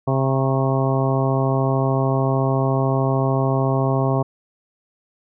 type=harmonic tone with a mistuned harmonic; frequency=133.6 Hz; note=C3; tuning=36 cents sharp; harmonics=1 / 2 / 3 / 4 / 5 / 6 / 7 / 8; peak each=-19 / -25 / -25 / -28 / -25 / -31 / -30 / -29 dBFS; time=0.07-4.23 s; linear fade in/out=10 ms; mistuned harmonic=8; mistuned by=+35 cents; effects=none